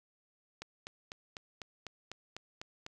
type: click train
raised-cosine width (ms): 0.2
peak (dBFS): -25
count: 10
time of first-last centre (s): 0.62-2.864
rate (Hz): 4.01
effects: none